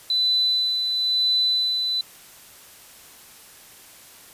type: tone with tremolo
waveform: sine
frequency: 4000 Hz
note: B7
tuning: 21 cents sharp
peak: -17 dBFS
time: 0.1-2.01 s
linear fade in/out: 2 ms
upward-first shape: sine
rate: 1 Hz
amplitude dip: 40%
effects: white hiss -47 dBFS RMS until 4.33 s + resampled to 32000 Hz